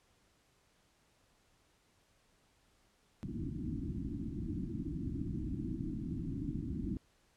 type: low-pass noise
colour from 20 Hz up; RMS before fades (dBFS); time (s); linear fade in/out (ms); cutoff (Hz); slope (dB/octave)
white; -39; 3.23-6.97; 0; 330; 96
effects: pink hiss -71 dBFS RMS until 7.36 s + low-pass 10000 Hz 12 dB/octave